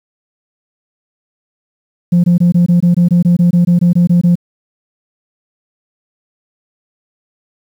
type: tone bursts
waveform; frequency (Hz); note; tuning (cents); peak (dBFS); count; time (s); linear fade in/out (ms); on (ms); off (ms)
sine; 174.61; F3; 0; -4; 16; 2.12-4.355; 10; 120; 21
effects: tanh soft clip ceiling -4 dBFS + 7-bit